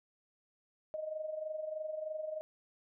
sine tone with amplitude modulation, 622 Hz, D#5, 1 cent flat, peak -34 dBFS, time 0.94-2.41 s, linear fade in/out 0 ms, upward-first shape sine, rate 23.2 Hz, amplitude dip 65%, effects none

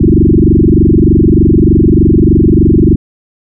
sine tone with frequency modulation, 202.3 Hz, G#3, 45 cents flat, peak -3 dBFS, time 0-2.96 s, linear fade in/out 10 ms, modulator 23.3 Hz, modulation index 6.8, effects none

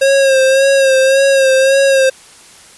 square tone with vibrato, 538 Hz, C5, 48 cents sharp, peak -8 dBFS, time 0.01-2.1 s, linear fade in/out 10 ms, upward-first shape sine, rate 1.8 Hz, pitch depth 37 cents each way, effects white hiss -40 dBFS RMS until 2.77 s + resampled to 24000 Hz

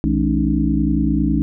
sine tone cluster, 62.5 / 162 / 213.6 / 276.4 / 306.3 Hz, B1 / E3 / G#3 / C#4 / D#4, +21 / -30 / +49 / -5 / -27 cents, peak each -21 dBFS, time 0.04-1.42 s, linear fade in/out 0 ms, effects none

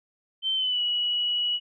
sine tone with pitch glide, 3100 to 2928 Hz, G7 to F#7, -20 to -19 cents, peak -23 dBFS, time 0.42-1.6 s, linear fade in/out 50 ms, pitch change -99 cents, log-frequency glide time 0.55-0.81 s, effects none

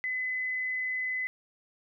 sine tone, 2019 Hz, B6, 38 cents sharp, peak -29 dBFS, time 0.04-1.27 s, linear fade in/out 0 ms, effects none

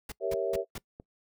pink noise bursts, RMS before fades -39 dBFS, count 4, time 0.09-0.78 s, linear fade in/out 5 ms, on 30 ms, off 190 ms
sine chord, G diminished seventh, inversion none, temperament equal, 392 / 466.2 / 554.4 / 659.3 Hz, G4 / Bb4 / Db5 / Fb5, 0 / 0 / 0 / 0 cents, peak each -33 dBFS, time 0.2-0.65 s, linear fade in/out 50 ms
click train, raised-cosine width 2 ms, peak -31 dBFS, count 4, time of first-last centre 0.34-0.999 s, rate 4.55 Hz
effects noise-tail reverb RT60 0.1 s tail -23 dB re dry

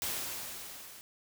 white noise with level ramp, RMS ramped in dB -34 to -51 dBFS, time 0.02-1.01 s, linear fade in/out 0 ms, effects none

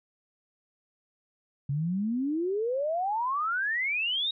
sine exponential sweep, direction up, 135.1 to 3830 Hz, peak -26 dBFS, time 1.69-4.31 s, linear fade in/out 5 ms, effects none

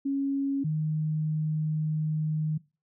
sine tone pair in turn, 276 / 154.9 Hz, C#4 / D#3, -7 / -7 cents, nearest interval minor seventh, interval 1000 cents, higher first, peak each -25 dBFS, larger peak neither, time 0.05-0.64 / 0.64-2.58 s, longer second, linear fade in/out 10 ms, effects noise-tail reverb RT60 0.3 s tail -21 dB re dry

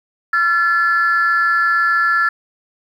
sine tone pair together, 1362 / 1726.9 Hz, F6 / A6, -44 / -33 cents, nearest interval major third, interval 411 cents, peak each -14 dBFS, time 0.33-2.29 s, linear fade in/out 5 ms, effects tanh soft clip ceiling -7 dBFS + 8-bit

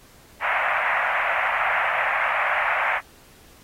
white band-pass noise, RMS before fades -23 dBFS, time 0.4-3.01 s, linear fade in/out 50 ms, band 620 to 2300 Hz, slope 48 dB/octave, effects pink hiss -52 dBFS RMS until 3.63 s + AAC 48 kbps

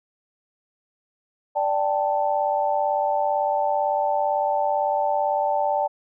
sine chord, D suspended fourth, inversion none, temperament just, 587.3 / 783.1 / 881 Hz, D5 / G5 / A5, 0 / -2 / +2 cents, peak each -24 dBFS, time 1.55-5.88 s, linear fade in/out 20 ms, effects none

